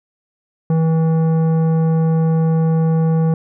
sine tone with tanh clipping, 161.7 Hz, E3, 33 cents flat, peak -14 dBFS, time 0.7-3.34 s, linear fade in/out 2 ms, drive 12 dB, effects none

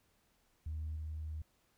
sine tone with level steps, 77.8 Hz, D#2, in tune, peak -36 / -38 dBFS, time 0.66-1.42 s, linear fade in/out 5 ms, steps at 0.96 s, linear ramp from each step 2 ms, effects tanh soft clip ceiling -34 dBFS + pink hiss -74 dBFS RMS until 1.77 s

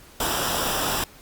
pink noise with comb filter, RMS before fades -25 dBFS, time 0.2-1.04 s, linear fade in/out 2 ms, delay 0.46 ms, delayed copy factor -0.65, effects pink hiss -49 dBFS RMS until 1.21 s + Opus 48 kbps

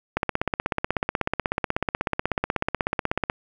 click train, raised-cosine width 0.5 ms, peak -7 dBFS, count 52, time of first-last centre 0.17-3.299 s, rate 16.3 Hz, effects 8-bit

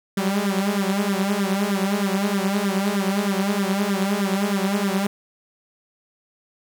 sawtooth tone with flanger, 198.1 Hz, G3, 18 cents sharp, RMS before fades -22 dBFS, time 0.17-5.07 s, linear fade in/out 5 ms, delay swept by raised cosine 0.55 to 6.55 ms, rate 3.2 Hz, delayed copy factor +0.95, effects none

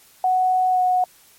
sine tone with pitch glide, 741 to 732.9 Hz, F#5 to F#5, +2 to -17 cents, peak -15 dBFS, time 0.24-1.04 s, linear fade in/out 2 ms, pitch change -19 cents, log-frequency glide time 0.7-0.8 s, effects white hiss -52 dBFS RMS until 1.38 s + MP3 64 kbps

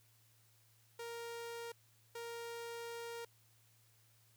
sawtooth tone bursts at uneven times, 467 Hz, A#4, 3 cents sharp, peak -40 dBFS, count 2, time 0.99-1.72 / 2.15-3.25 s, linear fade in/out 5 ms, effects added 112 Hz sine -70 dBFS peak until 4.36 s + white hiss -71 dBFS RMS until 4.36 s

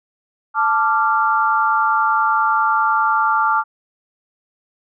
sine chord, D minor, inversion second, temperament equal with one note detuned, 880 / 1174.7 / 1384.9 Hz, A5 / D6 / F6, 0 / 0 / -15 cents, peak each -18 dBFS, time 0.54-3.64 s, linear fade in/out 50 ms, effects none

